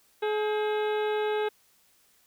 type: harmonic tone with a mistuned harmonic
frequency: 424.6 Hz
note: G#4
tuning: 38 cents sharp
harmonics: 1 / 2 / 3 / 4 / 5 / 6 / 7 / 8 / 9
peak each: -26 / -33 / -42 / -38 / -44 / -44 / -49 / -47 / -46 dBFS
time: 0.22-1.49 s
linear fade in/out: 10 ms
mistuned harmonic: 4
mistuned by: -98 cents
effects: white hiss -64 dBFS RMS until 2.26 s